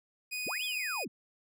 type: tone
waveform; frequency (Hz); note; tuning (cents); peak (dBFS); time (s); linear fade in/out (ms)
sawtooth; 2485; D#7; -3; -31; 0.31-1.05; 20
type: linear two-way sweep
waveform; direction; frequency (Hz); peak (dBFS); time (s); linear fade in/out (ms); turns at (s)
sine; up then down; 63.9 to 3494 to 142.3; -36; 0.46-1.08; 10; 0.64
effects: none